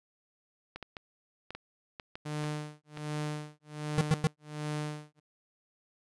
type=clicks; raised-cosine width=0.3 ms; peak=-25 dBFS; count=9; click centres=0.76 / 0.827 / 0.968 / 1.506 / 1.55 / 1.998 / 2.155 / 2.441 / 2.973 s
type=tone with tremolo; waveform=sawtooth; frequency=150.5 Hz; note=D3; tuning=43 cents sharp; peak=-28 dBFS; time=2.25-5.2 s; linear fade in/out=10 ms; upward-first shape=sine; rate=1.3 Hz; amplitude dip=100%
type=tone bursts; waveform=square; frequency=156.4 Hz; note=D#3; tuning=9 cents sharp; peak=-23 dBFS; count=3; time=3.98-4.27 s; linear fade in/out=0 ms; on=30 ms; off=100 ms
effects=resampled to 24000 Hz